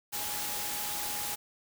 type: tone in noise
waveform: sine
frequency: 830.6 Hz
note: G#5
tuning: in tune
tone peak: -43 dBFS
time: 0.12-1.36 s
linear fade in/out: 20 ms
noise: white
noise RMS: -35 dBFS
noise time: 0.12-1.36 s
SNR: -11 dB
effects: none